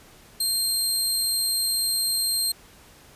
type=tone; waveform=20% pulse; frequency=4186 Hz; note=C8; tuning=in tune; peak=-16 dBFS; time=0.4-2.52 s; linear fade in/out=5 ms; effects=pink hiss -51 dBFS RMS until 3.15 s + resampled to 32000 Hz